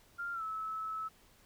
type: tone with pitch glide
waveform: sine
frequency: 1395 to 1301.6 Hz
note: F6 to E6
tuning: -2 to -22 cents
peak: -36 dBFS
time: 0.18-1.09 s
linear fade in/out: 20 ms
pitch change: -120 cents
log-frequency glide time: 0.33-0.43 s
effects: pink hiss -64 dBFS RMS until 1.45 s